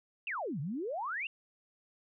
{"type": "exponential two-way sweep", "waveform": "sine", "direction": "down then up", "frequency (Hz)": [2844, 130.81, 2844], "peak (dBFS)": -34, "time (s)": [0.27, 1.27], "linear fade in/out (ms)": 2, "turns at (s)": 0.6, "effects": []}